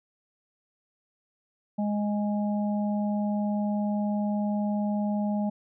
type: harmonic tone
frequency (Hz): 207.3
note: G#3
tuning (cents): -3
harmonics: 1 / 3 / 4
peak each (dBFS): -25 / -35 / -37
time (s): 1.78-5.5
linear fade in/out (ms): 10
effects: none